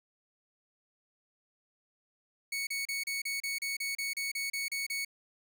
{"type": "tone bursts", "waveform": "sawtooth", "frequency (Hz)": 2221, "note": "C#7", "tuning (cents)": 3, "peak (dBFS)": -29, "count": 14, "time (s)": [2.52, 5.049], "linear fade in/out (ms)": 5, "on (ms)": 150, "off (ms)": 33, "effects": []}